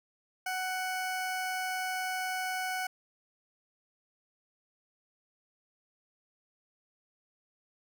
20% pulse tone, 744 Hz, F#5, 9 cents sharp, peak -27 dBFS, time 0.46-2.87 s, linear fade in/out 5 ms, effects none

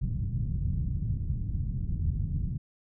white low-pass noise, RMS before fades -30 dBFS, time 0.01-2.58 s, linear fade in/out 10 ms, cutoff 140 Hz, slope 24 dB/octave, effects none

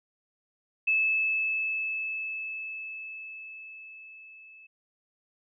sine tone with level ramp, 2611 Hz, E7, 17 cents flat, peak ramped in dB -21 to -49 dBFS, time 0.87-4.67 s, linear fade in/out 10 ms, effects none

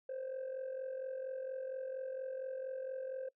sine tone with amplitude modulation, 523.3 Hz, C5, in tune, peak -34 dBFS, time 0.09-3.29 s, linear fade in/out 5 ms, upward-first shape sine, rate 44.3 Hz, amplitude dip 70%, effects noise-tail reverb RT60 0.1 s tail -23 dB re dry + tanh soft clip ceiling -36 dBFS

